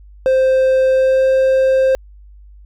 triangle tone with pitch glide, 523.3 to 527.2 Hz, C5 to C5, 0 to +13 cents, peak -8 dBFS, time 0.26-1.95 s, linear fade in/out 0 ms, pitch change +13 cents, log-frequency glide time 0.9-1.27 s, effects added 50 Hz sine -38 dBFS peak until 2.65 s

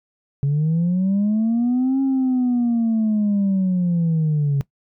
sine linear two-way sweep, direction up then down, 137.5 to 271.4 to 137.5 Hz, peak -14 dBFS, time 0.43-4.61 s, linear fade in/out 0 ms, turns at 2.01 s, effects noise-tail reverb RT60 0.1 s tail -20 dB re dry + tanh soft clip ceiling -14 dBFS

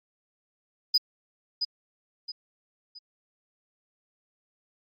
sine tone with echo, 4978 Hz, D#8, in tune, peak -15 dBFS, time 0.94-0.98 s, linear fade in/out 10 ms, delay 670 ms, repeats 3, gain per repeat -9 dB, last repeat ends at 2.99 s, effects tanh soft clip ceiling -16 dBFS + Opus 48 kbps

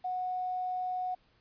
sine tone with quantisation, 734 Hz, F#5, 14 cents flat, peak -31 dBFS, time 0.04-1.15 s, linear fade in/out 10 ms, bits 10, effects pink hiss -68 dBFS RMS until 1.4 s + resampled to 11025 Hz

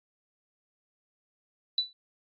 sine tone with exponential decay, 3968 Hz, B7, 7 cents sharp, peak -20 dBFS, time 1.78-1.93 s, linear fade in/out 2 ms, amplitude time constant 31 ms, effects AAC 32 kbps

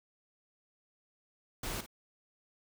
pink noise with echo, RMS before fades -38 dBFS, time 1.63-1.81 s, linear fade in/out 5 ms, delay 53 ms, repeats 1, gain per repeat -11 dB, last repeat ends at 1.863 s, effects none

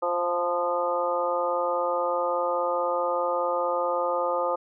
harmonic tone with a mistuned harmonic, 175.1 Hz, F3, 5 cents sharp, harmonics 2 / 3 / 4 / 5 / 6 / 7, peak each -36 / -26 / -34 / -30 / -35 / -30 dBFS, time 0.02-4.56 s, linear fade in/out 10 ms, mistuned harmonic 6, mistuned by -27 cents, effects none

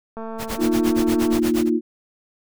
click train, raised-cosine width 1 ms, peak -20 dBFS, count 274, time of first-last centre 0.17-1.389 s, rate 224 Hz
pink noise with tremolo, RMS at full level -27 dBFS, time 0.38-1.7 s, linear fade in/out 50 ms, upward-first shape sine, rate 8.5 Hz, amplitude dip 100%
sine chord, Bb suspended fourth, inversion none, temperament just, 233.1 / 310.8 / 349.6 Hz, Bb3 / Eb4 / F4, 0 / -2 / +2 cents, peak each -21 dBFS, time 0.57-1.81 s, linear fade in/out 50 ms
effects none

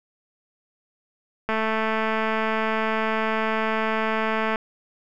click train, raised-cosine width 0.5 ms, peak -10 dBFS, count 676, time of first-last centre 1.49-4.558 s, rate 220 Hz, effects none

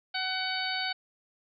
harmonic tone, 751 Hz, F#5, 26 cents sharp, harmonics 1 / 2 / 3 / 4 / 5 / 6, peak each -36 / -35 / -37 / -38 / -38 / -35 dBFS, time 0.14-0.93 s, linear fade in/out 10 ms, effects none

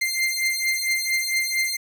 sawtooth beating tone pair, 2093 / 2097.4 Hz, C7 / C7, 0 / +4 cents, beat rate 4.4 Hz, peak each -21 dBFS, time 0.01-1.77 s, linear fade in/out 10 ms, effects none

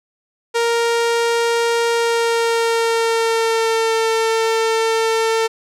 sawtooth tone with pitch glide, 466.2 to 449.5 Hz, A#4 to A4, 0 to +37 cents, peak -11 dBFS, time 0.54-5.48 s, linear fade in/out 20 ms, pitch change -63 cents, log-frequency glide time 1.92-3.9 s, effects low-pass 9000 Hz 12 dB/octave

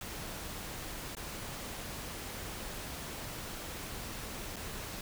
pink noise with dropouts, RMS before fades -42 dBFS, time 0.01-5.01 s, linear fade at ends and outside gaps 2 ms, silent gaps 1.151-1.168 / 4.56-4.565 s, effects none

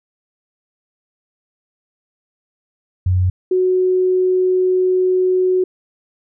sine tone pair in turn, 91.6 / 369.1 Hz, F#2 / F#4, -17 / -4 cents, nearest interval 2 octaves, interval 2413 cents, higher second, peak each -12 dBFS, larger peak neither, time 3.06-3.3 / 3.51-5.64 s, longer second, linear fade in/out 5 ms, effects none

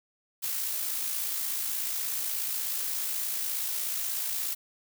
blue noise with amplitude modulation, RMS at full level -30 dBFS, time 0.42-4.55 s, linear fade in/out 20 ms, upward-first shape sine, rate 56.6 Hz, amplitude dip 35%, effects none

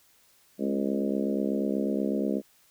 harmonic tone with a mistuned harmonic, 68.2 Hz, C#2, 28 cents flat, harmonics 3 / 4 / 5 / 6 / 7 / 8 / 9, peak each -29 / -31 / -33 / -35 / -36 / -37 / -38 dBFS, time 0.58-2.42 s, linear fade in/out 50 ms, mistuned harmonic 3, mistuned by +29 cents, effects white hiss -62 dBFS RMS until 2.7 s

